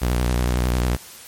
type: tone with vibrato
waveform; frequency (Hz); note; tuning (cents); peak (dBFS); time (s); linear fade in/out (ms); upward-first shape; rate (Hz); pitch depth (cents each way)
sawtooth; 61.2; B1; -15; -14; 0.01-0.97; 20; sine; 11; 81
effects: white hiss -41 dBFS RMS until 1.27 s + MP3 64 kbps